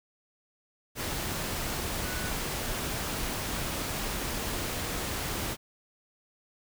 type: tone in noise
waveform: sine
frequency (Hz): 1480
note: F#6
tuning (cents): 0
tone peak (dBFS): -40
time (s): 2.02-2.33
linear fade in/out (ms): 50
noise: pink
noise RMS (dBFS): -33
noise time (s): 0.95-5.57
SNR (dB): -10
effects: none